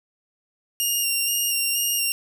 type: tone with vibrato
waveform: 10% pulse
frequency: 2802 Hz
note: F7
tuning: 5 cents sharp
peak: -13 dBFS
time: 0.8-2.12 s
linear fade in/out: 0 ms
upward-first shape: square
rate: 2.1 Hz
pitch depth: 20 cents each way
effects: none